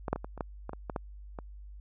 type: clicks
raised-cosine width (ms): 1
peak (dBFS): -19 / -13 / -22 / -25 / -29 / -18 / -23 / -25 / -20 / -18 / -25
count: 11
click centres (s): 0.082 / 0.13 / 0.16 / 0.245 / 0.377 / 0.408 / 0.694 / 0.733 / 0.898 / 0.962 / 1.388
effects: added 50 Hz sine -44 dBFS peak until 1.8 s